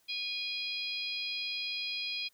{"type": "harmonic tone", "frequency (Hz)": 821, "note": "G#5", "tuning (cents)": -20, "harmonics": [3, 4, 5, 6], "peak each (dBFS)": [-38, -39, -40, -41], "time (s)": [0.08, 2.29], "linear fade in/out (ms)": 20, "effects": ["white hiss -69 dBFS RMS until 2.33 s"]}